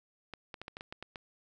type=clicks; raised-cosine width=0.3 ms; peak=-26 dBFS; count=9; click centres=0.337 / 0.542 / 0.616 / 0.681 / 0.769 / 0.809 / 0.925 / 1.026 / 1.158 s; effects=none